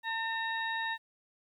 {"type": "harmonic tone with a mistuned harmonic", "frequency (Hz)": 904, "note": "A5", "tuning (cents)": 47, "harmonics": [1, 2, 3, 4], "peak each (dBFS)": [-36, -34, -47, -41], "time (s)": [0.03, 0.98], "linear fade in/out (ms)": 50, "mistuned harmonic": 4, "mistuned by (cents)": 78, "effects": ["11-bit"]}